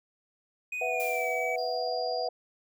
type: tone with pitch glide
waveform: triangle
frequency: 2489 to 2282 Hz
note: D#7 to C#7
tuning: 0 to +50 cents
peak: -30 dBFS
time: 0.72-1.56 s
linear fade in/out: 5 ms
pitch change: -150 cents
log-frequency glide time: 0.87-1.28 s
type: chord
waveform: sine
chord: B suspended fourth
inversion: none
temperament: equal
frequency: 493.9 / 659.3 / 740 Hz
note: B4 / E5 / F#5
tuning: 0 / 0 / 0 cents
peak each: -33 dBFS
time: 0.81-2.29 s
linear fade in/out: 5 ms
type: noise with exponential decay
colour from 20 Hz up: blue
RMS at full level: -39 dBFS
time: 1-2.02 s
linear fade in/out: 0 ms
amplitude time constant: 220 ms
type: tone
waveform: sine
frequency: 4819 Hz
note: D8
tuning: 44 cents sharp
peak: -37 dBFS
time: 1.58-2.28 s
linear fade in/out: 5 ms
effects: none